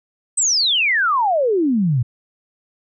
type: exponential sweep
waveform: sine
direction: down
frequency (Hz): 8372 to 112.8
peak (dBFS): -14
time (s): 0.37-2.03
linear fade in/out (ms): 10
effects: none